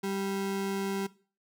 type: ring-modulated tone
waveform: square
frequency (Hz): 293.7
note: D4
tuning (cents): 0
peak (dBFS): -28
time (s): 0.03-1.07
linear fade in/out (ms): 10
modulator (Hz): 97
effects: noise-tail reverb RT60 0.4 s tail -19 dB re dry